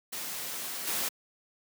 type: noise with level steps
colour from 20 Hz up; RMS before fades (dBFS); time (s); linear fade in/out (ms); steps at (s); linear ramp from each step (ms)
white; -37 / -31; 0.12-1.09; 10; 0.87; 5
effects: high-pass 150 Hz 12 dB/octave